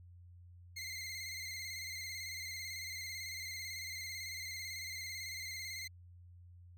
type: tone with vibrato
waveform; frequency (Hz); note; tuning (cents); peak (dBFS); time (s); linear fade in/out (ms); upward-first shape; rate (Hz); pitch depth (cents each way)
20% pulse; 2093; C7; 0; -37; 0.76-5.88; 10; square; 18; 40
effects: added 88 Hz sine -54 dBFS peak until 6.77 s